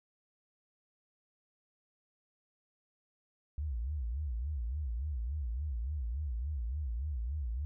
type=tone with vibrato; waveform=sine; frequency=65.8 Hz; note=C2; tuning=10 cents sharp; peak=-33 dBFS; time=3.58-7.65 s; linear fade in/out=0 ms; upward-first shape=sine; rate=3.5 Hz; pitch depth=280 cents each way; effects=none